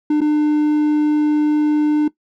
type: tone with dropouts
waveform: triangle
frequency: 300.4 Hz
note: D4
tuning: 39 cents sharp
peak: -10 dBFS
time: 0.1-2.08 s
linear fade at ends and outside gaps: 5 ms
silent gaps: 0.207-0.214 s
effects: noise-tail reverb RT60 0.1 s tail -18 dB re dry